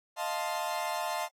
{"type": "chord", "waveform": "40% pulse", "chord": "F dominant seventh", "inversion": "third", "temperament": "equal", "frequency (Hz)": [622.3, 698.5, 880, 1046.5], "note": ["Eb5", "F5", "A5", "C6"], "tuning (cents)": [0, 0, 0, 0], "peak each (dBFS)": [-37, -35, -35, -37], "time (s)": [0.16, 1.29], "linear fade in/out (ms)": 50, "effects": ["AAC 48 kbps"]}